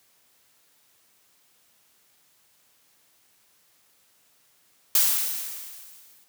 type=noise with exponential decay; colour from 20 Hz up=blue; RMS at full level=-18 dBFS; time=4.95-6.24 s; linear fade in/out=2 ms; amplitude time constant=280 ms; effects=white hiss -63 dBFS RMS until 6.28 s + high-pass 80 Hz 12 dB/octave